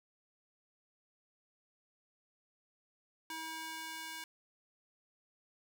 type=tone with high-pass filter sweep; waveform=square; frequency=321 Hz; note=E4; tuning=46 cents flat; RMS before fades=-44 dBFS; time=3.3-4.24 s; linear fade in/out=2 ms; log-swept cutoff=840 to 1500 Hz; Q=0.77; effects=none